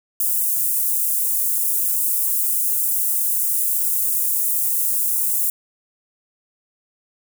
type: high-pass noise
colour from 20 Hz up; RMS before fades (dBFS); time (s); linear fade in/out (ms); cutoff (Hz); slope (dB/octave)
white; -20; 0.2-5.5; 2; 8900; 24
effects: none